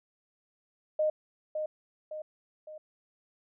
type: tone with echo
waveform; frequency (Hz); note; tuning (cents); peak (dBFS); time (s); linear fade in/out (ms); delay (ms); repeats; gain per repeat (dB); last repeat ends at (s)
sine; 616; D#5; -17; -24; 0.99-1.1; 5; 560; 3; -6; 2.78
effects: none